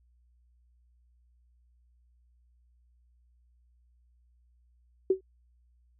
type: tone with exponential decay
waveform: sine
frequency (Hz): 379.2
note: F#4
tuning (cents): +43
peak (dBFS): -17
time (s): 5.1-5.21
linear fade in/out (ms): 5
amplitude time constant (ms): 23
effects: added 60 Hz sine -62 dBFS peak until 5.99 s